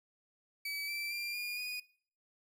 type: tone with pitch steps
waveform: 30% pulse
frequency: 2290 / 2334 / 2379 / 2425 / 2471 Hz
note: D7 / D7 / D7 / D#7 / D#7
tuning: -44 / -11 / +22 / -45 / -13 cents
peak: -34 dBFS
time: 0.65-1.8 s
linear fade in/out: 5 ms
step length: 230 ms
effects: noise-tail reverb RT60 0.5 s tail -21 dB re dry